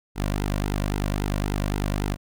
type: tone with flanger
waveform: sawtooth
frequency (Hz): 50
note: G1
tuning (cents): +35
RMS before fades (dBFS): -26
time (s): 0.15-2.17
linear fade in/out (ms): 50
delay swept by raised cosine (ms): 1.7 to 2.43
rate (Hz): 3.7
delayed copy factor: -0.6
effects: none